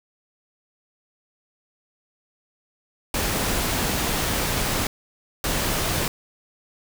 pink noise bursts at uneven times, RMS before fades -24 dBFS, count 2, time 3.14-4.87 / 5.44-6.08 s, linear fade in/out 2 ms, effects none

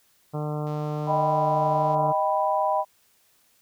harmonic tone, 150.3 Hz, D3, 40 cents sharp, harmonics 1 / 2 / 3 / 4 / 5 / 6 / 7 / 8 / 9, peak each -28 / -36 / -35 / -36 / -38 / -43 / -43 / -45 / -48 dBFS, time 0.33-2.13 s, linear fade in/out 20 ms
click train, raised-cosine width 0.2 ms, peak -34 dBFS, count 191, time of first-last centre 0.67-1.945 s, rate 149 Hz
sine chord, Eb augmented, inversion none, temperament equal, 622.3 / 784 / 987.8 Hz, Eb5 / G5 / B5, 0 / 0 / 0 cents, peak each -25 dBFS, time 1.06-2.85 s, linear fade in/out 50 ms
effects white hiss -63 dBFS RMS until 3.61 s

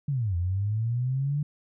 sine linear two-way sweep, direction down then up, 149.2 to 84.6 to 149.2 Hz, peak -24 dBFS, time 0.08-1.43 s, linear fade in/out 5 ms, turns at 0.36 s, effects none

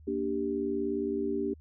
sine chord, G minor, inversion first, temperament just, 235.2 / 294 / 392 Hz, Bb3 / D4 / G4, +16 / +2 / 0 cents, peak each -35 / -33 / -31 dBFS, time 0.07-1.54 s, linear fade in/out 10 ms, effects added 77 Hz sine -50 dBFS peak until 1.6 s

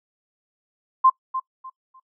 sine tone with echo, 1046.5 Hz, C6, in tune, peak -11 dBFS, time 1.04-1.1 s, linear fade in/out 10 ms, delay 300 ms, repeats 3, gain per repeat -12 dB, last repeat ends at 2 s, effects noise-tail reverb RT60 0.1 s tail -21 dB re dry

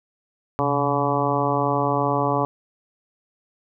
harmonic tone with a mistuned harmonic, 142.7 Hz, D3, 49 cents flat, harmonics 1 / 2 / 3 / 4 / 5 / 6 / 7 / 8, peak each -27 / -27 / -27 / -27 / -27 / -27 / -27 / -27 dBFS, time 0.59-2.45 s, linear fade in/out 0 ms, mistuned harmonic 1, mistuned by -130 cents, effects none

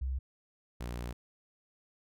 sine / sawtooth tone pair in turn, 65.41 / 60.06 Hz, C2 / B1, 0 / -48 cents, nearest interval minor second, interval 148 cents, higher first, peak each -31 / -33 dBFS, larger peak first, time 0.01-0.19 / 0.8-1.13 s, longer second, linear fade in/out 10 ms, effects none

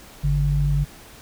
sine tone pair together, 51.08 / 144.3 Hz, G#1 / D3, -28 / -30 cents, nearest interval octave + tritone, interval 1798 cents, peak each -21 / -19 dBFS, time 0.23-0.85 s, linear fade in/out 20 ms, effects pink hiss -45 dBFS RMS until 1.21 s

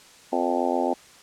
harmonic tone with a mistuned harmonic, 87.31 Hz, F2, in tune, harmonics 3 / 4 / 5 / 6 / 7 / 8 / 9 / 10, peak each -28 / -29 / -32 / -30 / -29 / -32 / -28 / -32 dBFS, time 0.32-0.94 s, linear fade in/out 10 ms, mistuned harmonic 3, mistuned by -19 cents, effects white hiss -50 dBFS RMS until 1.22 s + low-pass 8000 Hz 12 dB/octave

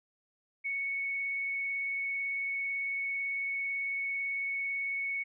sine tone with vibrato, 2217 Hz, C#7, in tune, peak -31 dBFS, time 0.64-5.24 s, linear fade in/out 20 ms, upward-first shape triangle, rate 18 Hz, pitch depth 11 cents each way, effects none

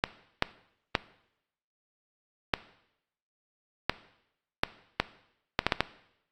clicks, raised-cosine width 0.3 ms, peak -6 dBFS, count 11, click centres 0.039 / 0.424 / 0.952 / 2.538 / 3.896 / 4.635 / 5 / 5.591 / 5.666 / 5.722 / 5.806 s, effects noise-tail reverb RT60 0.8 s tail -17 dB re dry + Opus 48 kbps

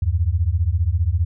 sine beating tone pair, 77.78 / 92.78 Hz, D#2 / F#2, 0 / +5 cents, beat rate 15 Hz, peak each -19 dBFS, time 0.02-1.25 s, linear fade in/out 5 ms, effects none

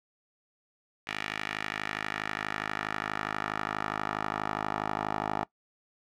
10% pulse tone with band-pass filter sweep, 52.3 Hz, G#1, 13 cents sharp, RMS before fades -34 dBFS, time 1.07-5.44 s, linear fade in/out 5 ms, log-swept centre 2300 to 910 Hz, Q 1.7, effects noise-tail reverb RT60 0.1 s tail -20 dB re dry

